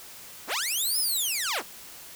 10% pulse linear two-way sweep, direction up then down, 130.81 to 5300 to 130.81 Hz, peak -18 dBFS, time 0.47-1.63 s, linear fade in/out 50 ms, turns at 0.99 s, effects white hiss -45 dBFS RMS until 2.15 s

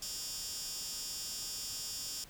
15% pulse tone with high-pass filter, 309.3 Hz, D#4, 10 cents flat, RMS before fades -41 dBFS, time 0.02-2.24 s, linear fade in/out 2 ms, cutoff 5600 Hz, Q 2.3, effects pink hiss -56 dBFS RMS until 2.29 s

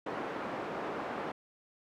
pink band-pass noise, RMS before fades -38 dBFS, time 0.06-1.32 s, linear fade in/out 5 ms, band 310 to 1300 Hz, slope 12 dB/octave, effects none

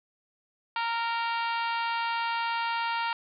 harmonic tone, 463.3 Hz, A#4, 11 cents flat, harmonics 2 / 3 / 4 / 5 / 6 / 7 / 8 / 9 / 10, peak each -29 / -34 / -39 / -39 / -38 / -43 / -45 / -46 / -47 dBFS, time 0.76-3.13 s, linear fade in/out 2 ms, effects none

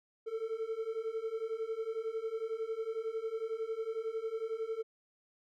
triangle beating tone pair, 440 / 451 Hz, A4 / A4, 0 / +43 cents, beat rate 11 Hz, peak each -37 / -35 dBFS, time 0.26-4.83 s, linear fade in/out 20 ms, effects none

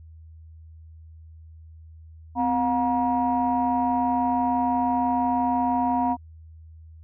sine tone cluster, 256.2 / 718 / 952 Hz, C4 / F5 / A#5, -36 / +48 / +36 cents, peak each -24 dBFS, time 2.35-6.17 s, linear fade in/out 50 ms, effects tanh soft clip ceiling -12 dBFS + added 80 Hz sine -43 dBFS peak until 7.03 s

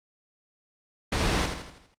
pink noise with echo, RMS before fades -25 dBFS, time 1.12-1.46 s, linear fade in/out 5 ms, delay 81 ms, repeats 6, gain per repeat -6 dB, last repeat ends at 1.946 s, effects low-pass 6000 Hz 12 dB/octave + Opus 32 kbps

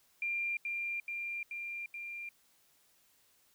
sine tone with echo, 2387 Hz, D7, 28 cents sharp, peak -32 dBFS, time 0.22-0.57 s, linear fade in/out 2 ms, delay 430 ms, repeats 4, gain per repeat -2 dB, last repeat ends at 2.29 s, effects white hiss -69 dBFS RMS until 3.54 s

